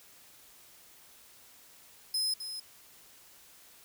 sawtooth tone with echo, 5100 Hz, D#8, 42 cents sharp, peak -26 dBFS, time 2.14-2.34 s, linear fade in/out 5 ms, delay 260 ms, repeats 1, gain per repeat -9 dB, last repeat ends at 2.6 s, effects white hiss -57 dBFS RMS until 3.84 s

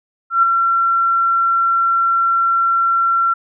sine tone with ADSR envelope, 1360 Hz, F6, 46 cents flat, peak -7 dBFS, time 0.3-3.34 s, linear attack 130 ms, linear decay 4 ms, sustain -5 dB, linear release 11 ms, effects none

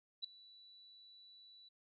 sine tone with ADSR envelope, 3951 Hz, B7, in tune, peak -36 dBFS, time 0.22-1.69 s, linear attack 23 ms, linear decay 4 ms, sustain -22 dB, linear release 10 ms, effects none

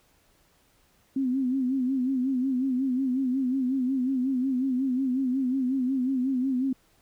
sine tone with vibrato, 259.8 Hz, C4, 12 cents flat, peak -23 dBFS, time 1.16-6.73 s, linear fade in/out 5 ms, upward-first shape sine, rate 5.5 Hz, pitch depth 83 cents each way, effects pink hiss -64 dBFS RMS until 7.01 s

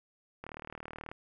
click train, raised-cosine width 0.5 ms, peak -27 dBFS, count 27, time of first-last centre 0.44-1.115 s, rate 38.5 Hz, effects none

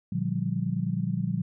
sine chord, G minor seventh, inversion first, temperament just, 117.6 / 147 / 176.4 / 196 Hz, Bb2 / D3 / F3 / G3, +16 / +2 / +18 / 0 cents, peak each -32 / -32 / -29 / -32 dBFS, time 0.12-1.42 s, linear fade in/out 5 ms, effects none

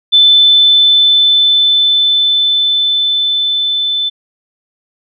sine tone with level ramp, 3520 Hz, A7, in tune, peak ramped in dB -3 to -12 dBFS, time 0.12-4.1 s, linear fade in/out 20 ms, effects none

